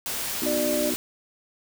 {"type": "noise", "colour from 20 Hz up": "white", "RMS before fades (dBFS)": -30, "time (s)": [0.06, 0.96], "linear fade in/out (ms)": 0}
{"type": "chord", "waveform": "sine", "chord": "B major", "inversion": "none", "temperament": "just", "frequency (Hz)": [246.9, 308.7, 370.4], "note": ["B3", "D#4", "F#4"], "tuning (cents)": [0, -14, 2], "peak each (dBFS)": [-30, -29, -32], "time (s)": [0.42, 0.94], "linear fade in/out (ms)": 2}
{"type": "tone", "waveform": "sine", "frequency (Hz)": 596, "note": "D5", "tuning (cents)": 25, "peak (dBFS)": -25, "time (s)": [0.46, 0.9], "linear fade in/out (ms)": 5}
{"effects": []}